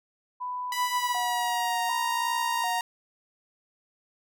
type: tone with vibrato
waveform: sine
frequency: 851 Hz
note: G#5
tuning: 42 cents sharp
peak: -30 dBFS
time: 0.4-2.81 s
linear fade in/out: 20 ms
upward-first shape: square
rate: 0.67 Hz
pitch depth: 270 cents each way
type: tone with pitch glide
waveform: sawtooth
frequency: 987.8 to 932.4 Hz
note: B5 to A#5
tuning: 0 to 0 cents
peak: -23 dBFS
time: 0.72-2.81 s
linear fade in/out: 2 ms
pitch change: -100 cents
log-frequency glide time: 0.93-1.81 s
effects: none